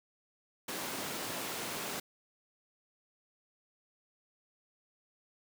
pink high-pass noise, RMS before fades -39 dBFS, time 0.68-2 s, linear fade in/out 5 ms, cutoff 230 Hz, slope 12 dB/octave, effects none

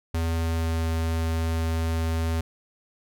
square tone with pitch glide, 82.41 to 81.7 Hz, E2 to E2, 0 to -15 cents, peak -24 dBFS, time 0.14-2.41 s, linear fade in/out 5 ms, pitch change -15 cents, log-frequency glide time 0.33-0.86 s, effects none

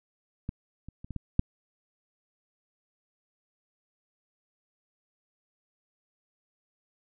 clicks, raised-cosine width 5 ms, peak -20 / -30 / -30 / -25 / -21 / -9 dBFS, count 6, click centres 0.491 / 0.886 / 1.045 / 1.107 / 1.163 / 1.394 s, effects none

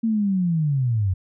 sine linear sweep, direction down, 230 to 89 Hz, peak -18 dBFS, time 0.03-1.14 s, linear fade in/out 10 ms, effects none

